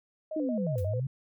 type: tone with vibrato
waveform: sine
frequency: 564 Hz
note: C#5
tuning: 30 cents sharp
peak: -33 dBFS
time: 0.31-1 s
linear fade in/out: 5 ms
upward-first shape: square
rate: 5.6 Hz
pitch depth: 180 cents each way
type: linear two-way sweep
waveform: sine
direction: down then up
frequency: 320.7 to 87.31 to 140 Hz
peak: -28 dBFS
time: 0.36-1.07 s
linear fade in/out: 5 ms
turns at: 0.83 s
type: noise with exponential decay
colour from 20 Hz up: blue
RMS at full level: -46 dBFS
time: 0.78-0.91 s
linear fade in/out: 1 ms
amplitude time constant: 27 ms
effects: none